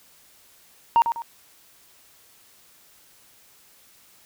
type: tone with echo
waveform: sine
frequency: 929 Hz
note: A#5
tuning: 6 cents flat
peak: -11 dBFS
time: 0.96-1.02 s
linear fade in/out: 0 ms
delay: 100 ms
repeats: 2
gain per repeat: -9 dB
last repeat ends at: 1.22 s
effects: tanh soft clip ceiling -11 dBFS + white hiss -55 dBFS RMS until 4.25 s

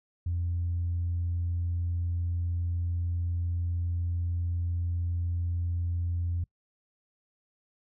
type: tone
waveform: sine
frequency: 86.4 Hz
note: F2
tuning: 18 cents flat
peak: -26 dBFS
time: 0.26-6.44 s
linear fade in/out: 5 ms
effects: noise-tail reverb RT60 0.1 s tail -25 dB re dry + tanh soft clip ceiling -23 dBFS

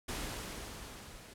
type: noise with level ramp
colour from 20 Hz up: pink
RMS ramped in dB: -38 to -53 dBFS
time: 0.08-1.34 s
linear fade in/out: 10 ms
effects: low-pass 12000 Hz 12 dB/octave

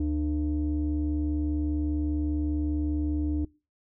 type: tone pair together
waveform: sine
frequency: 75 / 300 Hz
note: D2 / D4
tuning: +37 / +37 cents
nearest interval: 2 octaves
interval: 2400 cents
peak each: -26 dBFS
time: 0-3.45 s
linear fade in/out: 5 ms
effects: noise-tail reverb RT60 0.3 s tail -23 dB re dry + tanh soft clip ceiling -20 dBFS

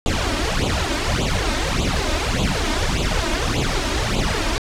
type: noise with flanger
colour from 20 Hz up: pink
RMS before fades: -20 dBFS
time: 0.06-4.58 s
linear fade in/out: 0 ms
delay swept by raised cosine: 0.27 to 3.27 ms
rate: 1.7 Hz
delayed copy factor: +0.85
effects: low-pass 6000 Hz 12 dB/octave

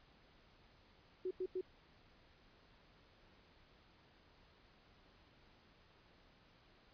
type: tone bursts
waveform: sine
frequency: 370 Hz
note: F#4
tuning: in tune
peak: -37 dBFS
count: 3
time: 1.25-1.611 s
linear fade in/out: 5 ms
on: 59 ms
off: 92 ms
effects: pink hiss -67 dBFS RMS until 6.93 s + resampled to 11025 Hz

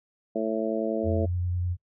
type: harmonic tone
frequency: 110.5 Hz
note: A2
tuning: 8 cents sharp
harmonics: 2 / 3 / 4 / 5 / 6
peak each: -31 / -31 / -31 / -31 / -31 dBFS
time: 0.35-1.26 s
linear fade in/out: 10 ms
type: tone with vibrato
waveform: sine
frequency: 89 Hz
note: F2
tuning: 33 cents sharp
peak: -25 dBFS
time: 1.03-1.77 s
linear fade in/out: 50 ms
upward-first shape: square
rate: 10 Hz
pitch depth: 10 cents each way
effects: noise-tail reverb RT60 0.1 s tail -23 dB re dry

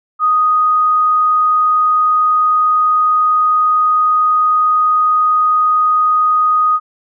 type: tone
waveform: sine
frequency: 1244.5 Hz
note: D#6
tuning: in tune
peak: -9 dBFS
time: 0.19-6.8 s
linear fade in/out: 50 ms
effects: none

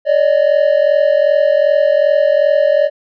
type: tone pair together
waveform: triangle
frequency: 568.4 / 611 Hz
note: C#5 / D#5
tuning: +43 / -32 cents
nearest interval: minor second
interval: 125 cents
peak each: -10 dBFS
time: 0.05-2.9 s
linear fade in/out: 50 ms
effects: resampled to 11025 Hz

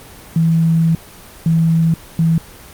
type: tone bursts at uneven times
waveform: sine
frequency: 163.8 Hz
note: E3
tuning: 11 cents flat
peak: -10 dBFS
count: 3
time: 0.36-0.95 / 1.46-1.94 / 2.19-2.38 s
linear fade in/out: 2 ms
effects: pink hiss -38 dBFS RMS until 2.73 s + Opus 24 kbps

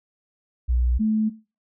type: tone pair in turn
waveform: sine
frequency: 60.9 / 217 Hz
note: B1 / A3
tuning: -24 / -24 cents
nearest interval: octave + minor seventh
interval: 2200 cents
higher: second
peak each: -18 dBFS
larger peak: neither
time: 0.68-0.99 / 0.99-1.3 s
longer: neither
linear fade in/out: 20 ms
effects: noise-tail reverb RT60 0.3 s tail -17 dB re dry

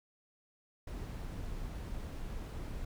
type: noise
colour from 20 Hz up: brown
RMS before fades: -41 dBFS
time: 0.87-2.85 s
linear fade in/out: 5 ms
effects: none

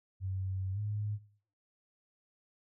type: tone with pitch glide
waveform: sine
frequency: 94.9 to 104.69 Hz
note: F#2 to G#2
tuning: +44 to +14 cents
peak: -33 dBFS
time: 0.2-1.19 s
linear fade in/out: 50 ms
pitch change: +170 cents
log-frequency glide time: 0.73-0.79 s
effects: noise-tail reverb RT60 0.5 s tail -19 dB re dry

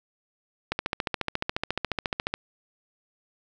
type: click train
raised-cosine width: 0.3 ms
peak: -10 dBFS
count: 24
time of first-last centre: 0.72-2.34 s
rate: 14.2 Hz
effects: none

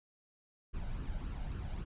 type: noise with flanger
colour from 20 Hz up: brown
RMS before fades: -39 dBFS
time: 0.73-1.85 s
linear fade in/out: 20 ms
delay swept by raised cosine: 0.68 to 1.37 ms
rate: 3.6 Hz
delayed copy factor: +0.55
effects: resampled to 8000 Hz

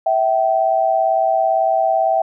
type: tone pair together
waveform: sine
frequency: 653.1 / 771 Hz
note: E5 / G5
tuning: -16 / -29 cents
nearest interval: minor third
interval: 287 cents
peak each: -16 dBFS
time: 0.06-2.22 s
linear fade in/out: 5 ms
effects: none

